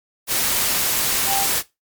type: tone in noise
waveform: sine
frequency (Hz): 788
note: G5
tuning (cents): +9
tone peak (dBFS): -21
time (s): 1.26-1.47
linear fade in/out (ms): 50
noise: white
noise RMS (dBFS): -20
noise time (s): 0.27-1.63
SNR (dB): -4
effects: noise-tail reverb RT60 0.2 s tail -18 dB re dry + MP3 96 kbps